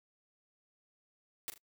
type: noise with echo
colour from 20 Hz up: white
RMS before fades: -39 dBFS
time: 1.48-1.5 s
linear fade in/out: 0 ms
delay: 39 ms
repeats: 2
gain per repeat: -10 dB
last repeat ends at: 1.578 s
effects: noise-tail reverb RT60 0.1 s tail -25 dB re dry